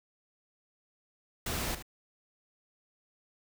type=noise with echo; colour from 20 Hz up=pink; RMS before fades=-34 dBFS; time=1.46-1.75 s; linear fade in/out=5 ms; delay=75 ms; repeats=1; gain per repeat=-11 dB; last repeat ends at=1.825 s; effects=none